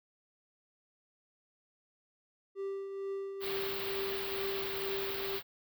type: tone with tremolo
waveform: triangle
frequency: 392 Hz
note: G4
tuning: in tune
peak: -32 dBFS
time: 2.55-5.4 s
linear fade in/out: 50 ms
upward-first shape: triangle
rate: 2.2 Hz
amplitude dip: 50%
type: band-stop noise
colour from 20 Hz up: white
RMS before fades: -39 dBFS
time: 3.4-5.43 s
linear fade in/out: 50 ms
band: 4500 to 16000 Hz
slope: 48 dB/octave
effects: none